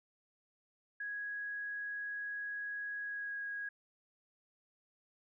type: tone with pitch glide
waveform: sine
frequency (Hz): 1661.2 to 1649.7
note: G#6 to G#6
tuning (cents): 0 to -12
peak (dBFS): -38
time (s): 1-3.69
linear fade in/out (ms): 5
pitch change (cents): -12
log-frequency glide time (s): 3.01-3.36
effects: none